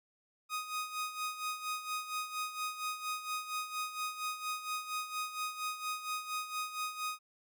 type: tone with tremolo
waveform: sawtooth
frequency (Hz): 1248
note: D#6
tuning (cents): +5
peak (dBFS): -30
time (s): 0.49-7.19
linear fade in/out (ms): 50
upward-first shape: sine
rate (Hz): 4.3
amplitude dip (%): 70
effects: none